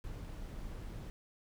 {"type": "noise", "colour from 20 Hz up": "brown", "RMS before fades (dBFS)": -44, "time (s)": [0.04, 1.1], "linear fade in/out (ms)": 0, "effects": []}